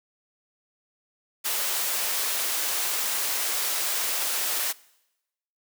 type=high-pass noise; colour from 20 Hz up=white; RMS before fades=-27 dBFS; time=1.44-4.73 s; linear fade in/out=20 ms; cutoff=460 Hz; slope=12 dB/octave; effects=noise-tail reverb RT60 0.9 s tail -22 dB re dry